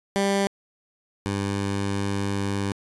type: tone pair in turn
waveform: 15% pulse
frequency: 197.9 / 99.55 Hz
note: G3 / G2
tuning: +17 / +27 cents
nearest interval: octave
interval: 1190 cents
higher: first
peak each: -14 / -18 dBFS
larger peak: first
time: 0.16-0.47 / 1.26-2.72 s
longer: second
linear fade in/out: 0 ms
effects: resampled to 24000 Hz